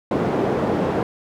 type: band-pass noise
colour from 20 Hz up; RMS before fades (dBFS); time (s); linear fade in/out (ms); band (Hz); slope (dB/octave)
white; -21; 0.11-1.03; 2; 140 to 490; 12
effects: none